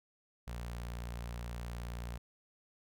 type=tone with notch filter; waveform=sawtooth; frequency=59 Hz; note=A#1; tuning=22 cents sharp; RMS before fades=-42 dBFS; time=0.47-2.18 s; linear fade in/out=10 ms; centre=320 Hz; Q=1.2; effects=none